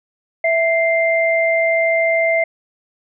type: tone pair together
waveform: sine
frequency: 659.3 / 2093 Hz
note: E5 / C7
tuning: 0 / 0 cents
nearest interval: octave + minor sixth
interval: 2000 cents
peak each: -15 / -17 dBFS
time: 0.44-2.44 s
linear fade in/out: 5 ms
effects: none